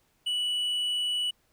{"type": "tone with tanh clipping", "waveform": "triangle", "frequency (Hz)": 2952, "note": "F#7", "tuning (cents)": -5, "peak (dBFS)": -27, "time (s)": [0.26, 1.31], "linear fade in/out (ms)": 10, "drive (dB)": 8, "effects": ["pink hiss -69 dBFS RMS until 1.52 s"]}